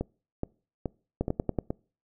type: two click trains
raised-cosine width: 2 ms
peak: -16 / -13 dBFS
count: 5 / 5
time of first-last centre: 0.01-1.705 / 1.21-1.587 s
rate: 2.36 / 10.6 Hz
effects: noise-tail reverb RT60 0.4 s tail -25 dB re dry